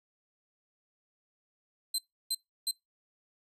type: tone bursts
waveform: 25% pulse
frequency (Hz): 4100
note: C8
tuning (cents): -36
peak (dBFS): -24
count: 3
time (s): 1.94-2.712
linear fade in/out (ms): 5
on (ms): 44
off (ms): 320
effects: noise-tail reverb RT60 0.2 s tail -26 dB re dry